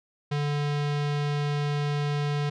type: tone with low-pass filter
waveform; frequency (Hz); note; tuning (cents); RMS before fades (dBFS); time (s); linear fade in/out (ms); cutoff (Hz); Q
square; 145.9; D3; -11; -27; 0.31-2.5; 10; 4200; 1.2
effects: none